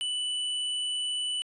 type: tone with hard clipping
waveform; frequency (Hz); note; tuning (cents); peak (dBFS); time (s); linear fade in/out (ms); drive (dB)
triangle; 2977; F#7; +10; -30; 0.01-1.42; 0; 12
effects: resampled to 24000 Hz